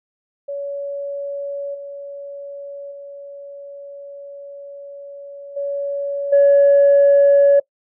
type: tone with level steps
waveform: sine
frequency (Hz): 564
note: C#5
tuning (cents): +30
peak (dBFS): -23 / -29 / -32 / -20 / -7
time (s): 0.48-7.6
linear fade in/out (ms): 10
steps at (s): 1.74 / 2.91 / 5.56 / 6.32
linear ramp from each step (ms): 10
effects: noise-tail reverb RT60 0.1 s tail -21 dB re dry + tanh soft clip ceiling -5 dBFS